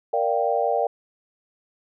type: chord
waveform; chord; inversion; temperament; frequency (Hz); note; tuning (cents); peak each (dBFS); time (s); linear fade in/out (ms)
sine; G minor seventh; first; equal; 466.2 / 587.3 / 698.5 / 784; Bb4 / D5 / F5 / G5; 0 / 0 / 0 / 0; -25; 0.13-0.87; 5
effects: none